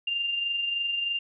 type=tone with amplitude modulation; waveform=sine; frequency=2794 Hz; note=F7; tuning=in tune; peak=-24 dBFS; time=0.07-1.19 s; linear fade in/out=5 ms; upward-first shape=sine; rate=23.2 Hz; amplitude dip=40%; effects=none